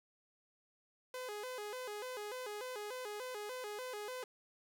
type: tone with vibrato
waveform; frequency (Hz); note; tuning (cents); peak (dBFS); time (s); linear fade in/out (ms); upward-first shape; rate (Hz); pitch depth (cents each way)
sawtooth; 460; A#4; -23; -38; 1.14-4.24; 2; square; 3.4; 170
effects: none